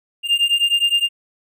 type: beating tone pair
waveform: triangle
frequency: 2800 / 2809.7 Hz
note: F7 / F7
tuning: +4 / +10 cents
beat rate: 9.7 Hz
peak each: -16 dBFS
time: 0.23-1.09 s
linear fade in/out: 50 ms
effects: none